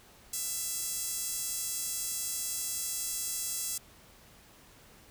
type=tone with high-pass filter; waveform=sawtooth; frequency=668 Hz; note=E5; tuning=23 cents sharp; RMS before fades=-35 dBFS; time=0.33-3.78 s; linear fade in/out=5 ms; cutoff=7500 Hz; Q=1.5; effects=pink hiss -57 dBFS RMS until 5.1 s